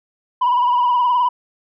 sine tone with vibrato, 981 Hz, B5, 12 cents flat, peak -11 dBFS, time 0.41-1.29 s, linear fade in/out 10 ms, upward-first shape sine, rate 19 Hz, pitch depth 53 cents each way, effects tanh soft clip ceiling -11 dBFS

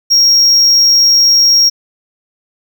triangle tone, 5588 Hz, F8, in tune, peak -4 dBFS, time 0.1-1.7 s, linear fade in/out 20 ms, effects none

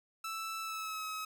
sawtooth tone with pitch glide, 1320 to 1278.7 Hz, E6 to D#6, +2 to +47 cents, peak -34 dBFS, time 0.24-1.25 s, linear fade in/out 5 ms, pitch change -55 cents, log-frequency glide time 0.61-1.05 s, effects none

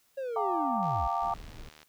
triangle linear sweep, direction down, 554.4 to 44.93 Hz, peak -30 dBFS, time 0.17-1.08 s, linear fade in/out 10 ms
sine chord, G minor seventh, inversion third, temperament equal with one note detuned, 698.5 / 784 / 915.3 / 1174.7 Hz, F5 / G5 / Bb5 / D6, 0 / 0 / -32 / 0 cents, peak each -33 dBFS, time 0.36-1.34 s, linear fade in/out 2 ms
click train, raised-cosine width 0.2 ms, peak -34 dBFS, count 78, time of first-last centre 0.83-1.83 s, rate 77 Hz
brown noise, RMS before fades -45 dBFS, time 1.22-1.69 s, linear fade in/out 5 ms
effects white hiss -68 dBFS RMS until 1.88 s

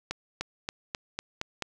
accelerating click train, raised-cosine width 0.2 ms, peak -14 dBFS, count 7, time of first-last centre 0.11-1.623 s, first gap 300 ms, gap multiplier 0.93, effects none

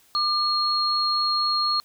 sine tone pair together, 1200 / 4276 Hz, D6 / C8, +37 / +37 cents, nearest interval octave + minor seventh, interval 2200 cents, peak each -24 / -22 dBFS, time 0.15-1.8 s, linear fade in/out 0 ms, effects white hiss -58 dBFS RMS until 1.84 s

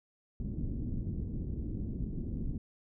pink low-pass noise, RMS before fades -36 dBFS, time 0.4-2.58 s, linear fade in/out 2 ms, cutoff 290 Hz, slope 24 dB/octave, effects none

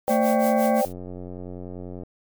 blue noise with tremolo, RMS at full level -34 dBFS, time 0.07-0.93 s, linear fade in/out 20 ms, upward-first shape sine, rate 5.7 Hz, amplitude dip 85%
sine chord, C suspended second, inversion none, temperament equal, 523.3 / 587.3 / 784 Hz, C5 / D5 / G5, 0 / 0 / 0 cents, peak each -24 dBFS, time 0.08-0.85 s, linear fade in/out 0 ms
harmonic tone, 224 Hz, A3, 31 cents sharp, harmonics 1 / 3 / 5 / 7 / 9 / 10, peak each -22 / -32 / -36 / -39 / -41 / -42 dBFS, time 0.09-0.82 s, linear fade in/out 20 ms
click train, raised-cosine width 2 ms, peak -24 dBFS, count 107, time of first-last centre 0.86-2.034 s, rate 90.3 Hz
effects none

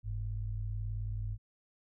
sine tone pair together, 45.91 / 104.5 Hz, F#1 / G#2, -13 / +11 cents, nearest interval octave + major second, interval 1424 cents, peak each -37 / -36 dBFS, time 0.03-1.38 s, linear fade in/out 50 ms, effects none

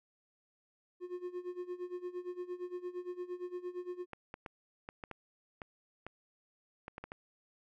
triangle tone with tremolo, 358.4 Hz, F4, 45 cents sharp, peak -34 dBFS, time 1-4.06 s, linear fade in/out 50 ms, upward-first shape sine, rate 8.7 Hz, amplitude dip 85%
clicks, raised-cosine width 0.5 ms, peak -28 dBFS, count 12, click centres 4.133 / 4.341 / 4.462 / 4.889 / 5.038 / 5.113 / 5.618 / 6.066 / 6.881 / 6.981 / 7.04 / 7.119 s
effects none

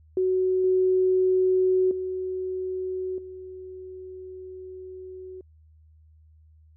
sine tone with level steps, 372.1 Hz, F#4, 10 cents sharp, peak -20 / -18 / -27 / -37 dBFS, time 0.17-5.41 s, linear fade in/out 2 ms, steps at 0.64 / 1.91 / 3.18 s, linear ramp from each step 2 ms, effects added 78 Hz sine -52 dBFS peak until 6.76 s

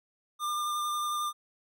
square tone with vibrato, 1200 Hz, D6, 37 cents sharp, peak -30 dBFS, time 0.39-1.33 s, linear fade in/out 50 ms, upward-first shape sine, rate 11 Hz, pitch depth 13 cents each way, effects none

